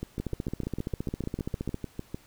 two click trains, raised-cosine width 3 ms, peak -20 / -18 dBFS, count 15 / 24, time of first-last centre 0.03-2.145 / 0.2-1.744 s, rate 6.62 / 14.9 Hz, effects pink hiss -58 dBFS RMS until 2.26 s

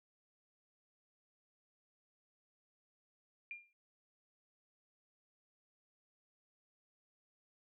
sine tone with exponential decay, 2399 Hz, D7, 36 cents sharp, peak -40 dBFS, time 3.51-3.73 s, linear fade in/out 1 ms, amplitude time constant 46 ms, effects noise-tail reverb RT60 0.1 s tail -25 dB re dry

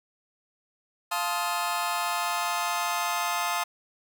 sawtooth chord, F dominant seventh, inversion none, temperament just, 698.5 / 873.1 / 1047.7 / 1257.2 Hz, F5 / A5 / C6 / Eb6, 0 / -14 / +2 / +18 cents, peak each -28 dBFS, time 1.11-3.64 s, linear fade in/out 10 ms, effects none

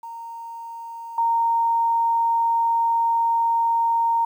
sine tone with level steps, 924 Hz, A#5, 16 cents flat, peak -32 / -17 dBFS, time 0.03-4.25 s, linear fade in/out 5 ms, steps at 1.18 s, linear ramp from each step 2 ms, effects 9-bit

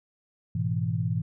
sine chord, E major, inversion first, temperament equal with one note detuned, 105.89 / 123.47 / 164.81 Hz, G#2 / B2 / E3, +34 / 0 / 0 cents, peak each -29 dBFS, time 0.55-1.22 s, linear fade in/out 5 ms, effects none

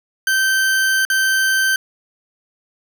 40% pulse tone with dropouts, 1552 Hz, G6, 18 cents flat, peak -13 dBFS, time 0.27-1.76 s, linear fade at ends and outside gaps 2 ms, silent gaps 1.051-1.1 s, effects none

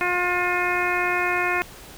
harmonic tone, 356.5 Hz, F4, 36 cents sharp, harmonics 1 / 2 / 3 / 4 / 5 / 6 / 7, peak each -28 / -28 / -28 / -28 / -28 / -28 / -28 dBFS, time 0.01-1.62 s, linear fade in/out 0 ms, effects pink hiss -43 dBFS RMS until 1.97 s

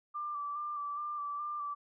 sine tone with vibrato, 1176 Hz, D6, 2 cents sharp, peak -35 dBFS, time 0.14-1.75 s, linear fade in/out 20 ms, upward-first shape square, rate 2.4 Hz, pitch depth 23 cents each way, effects none

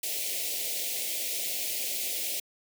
white band-stop noise, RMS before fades -32 dBFS, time 0.03-2.4 s, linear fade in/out 5 ms, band 700 to 2100 Hz, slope 48 dB/octave, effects high-pass 400 Hz 12 dB/octave

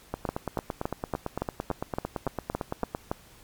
two click trains, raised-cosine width 1 ms, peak -13 / -15 dBFS, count 11 / 26, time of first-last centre 0.29-3.115 / 0.14-2.949 s, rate 3.54 / 8.9 Hz, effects pink hiss -54 dBFS RMS until 3.43 s + MP3 96 kbps

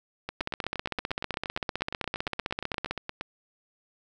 two click trains, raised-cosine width 0.3 ms, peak -13 / -17 dBFS, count 40 / 26, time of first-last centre 0.41-2.91 / 0.29-3.211 s, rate 15.6 / 8.56 Hz, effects none

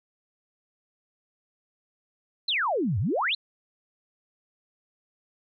sine exponential two-way sweep, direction down then up, 4300 to 87.31 to 4300 Hz, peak -23 dBFS, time 2.48-3.35 s, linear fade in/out 5 ms, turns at 2.99 s, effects none

